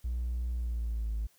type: tone with pitch glide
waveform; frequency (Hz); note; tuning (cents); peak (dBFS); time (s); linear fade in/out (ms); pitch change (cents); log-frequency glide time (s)
triangle; 60.3 to 54.03; B1 to A1; -41 to -31; -27; 0.04-1.27; 10; -190; 0.55-1.13
effects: tanh soft clip ceiling -26 dBFS + white hiss -66 dBFS RMS until 1.38 s